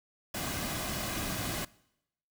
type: noise with comb filter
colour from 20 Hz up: pink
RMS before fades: -35 dBFS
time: 0.34-1.65 s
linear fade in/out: 5 ms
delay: 2.2 ms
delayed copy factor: -0.5
effects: noise-tail reverb RT60 0.8 s tail -22 dB re dry